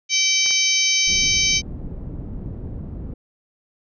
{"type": "harmonic tone", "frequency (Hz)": 770, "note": "G5", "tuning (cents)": -31, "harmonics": [3, 4, 5, 6, 7, 8], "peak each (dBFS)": [-22, -24, -26, -26, -24, -20], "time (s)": [0.09, 1.62], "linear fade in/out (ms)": 50}
{"type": "clicks", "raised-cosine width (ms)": 0.3, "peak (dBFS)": -18, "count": 2, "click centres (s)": [0.462, 0.508]}
{"type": "low-pass noise", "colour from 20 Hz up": "pink", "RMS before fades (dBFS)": -31, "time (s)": [1.07, 3.14], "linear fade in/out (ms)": 5, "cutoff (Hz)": 260, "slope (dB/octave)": 12}
{"effects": []}